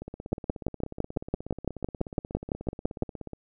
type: two click trains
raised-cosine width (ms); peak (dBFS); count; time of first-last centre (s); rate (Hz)
2; -12 / -24; 17 / 56; 0.33-3.024 / 0.02-3.333; 5.94 / 16.6
effects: none